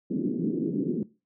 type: band-pass noise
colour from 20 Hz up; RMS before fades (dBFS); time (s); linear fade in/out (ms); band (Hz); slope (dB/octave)
white; -28; 0.1-1.03; 5; 160 to 370; 48
effects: noise-tail reverb RT60 0.3 s tail -20 dB re dry